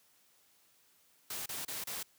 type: noise bursts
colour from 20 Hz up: white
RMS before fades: -40 dBFS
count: 4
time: 1.3-2.03 s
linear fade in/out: 5 ms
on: 160 ms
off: 30 ms
effects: white hiss -68 dBFS RMS until 2.18 s + high-pass 80 Hz 12 dB/octave